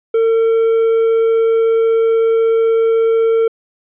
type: tone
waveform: triangle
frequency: 452.7 Hz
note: A4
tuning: 49 cents sharp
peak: -8 dBFS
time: 0.14-3.48 s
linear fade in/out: 5 ms
effects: resampled to 8000 Hz